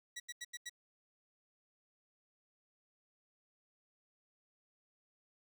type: tone bursts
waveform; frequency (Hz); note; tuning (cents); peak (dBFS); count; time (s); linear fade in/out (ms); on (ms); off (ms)
15% pulse; 1931; B6; -39; -36; 5; 0.16-0.696; 10; 40; 84
effects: 13-bit